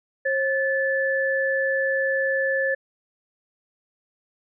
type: tone pair together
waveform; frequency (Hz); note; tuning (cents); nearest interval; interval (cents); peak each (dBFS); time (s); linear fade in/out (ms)
sine; 537 / 1739.7; C5 / A6; +45 / -20; octave + minor sixth; 2035; -23; 0.25-2.75; 10
effects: none